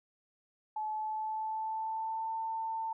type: tone with pitch glide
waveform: sine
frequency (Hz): 861 to 895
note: A5 to A5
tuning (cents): -38 to +29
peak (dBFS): -33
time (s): 0.76-2.93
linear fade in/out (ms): 5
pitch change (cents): +67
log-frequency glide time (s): 0.88-2.35
effects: none